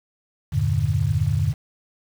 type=chord; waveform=sine; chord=E half-diminished seventh; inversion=none; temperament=equal; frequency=82.41 / 98 / 116.54 / 146.83 Hz; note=E2 / G2 / Bb2 / D3; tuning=0 / 0 / 0 / 0 cents; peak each=-26 / -23 / -24 / -23 dBFS; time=0.52-1.54 s; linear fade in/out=20 ms; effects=7-bit